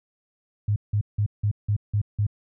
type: tone bursts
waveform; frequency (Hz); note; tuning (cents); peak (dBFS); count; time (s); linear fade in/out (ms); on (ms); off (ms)
sine; 103.83; G#2; 0; -19; 7; 0.68-2.267; 5; 81; 170
effects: none